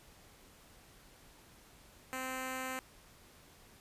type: tone with notch filter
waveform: 5% pulse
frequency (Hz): 259.5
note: C4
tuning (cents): -14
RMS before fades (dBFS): -40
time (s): 2.13-2.79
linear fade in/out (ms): 0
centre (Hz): 3500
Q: 1.9
effects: pink hiss -60 dBFS RMS until 3.8 s + resampled to 32000 Hz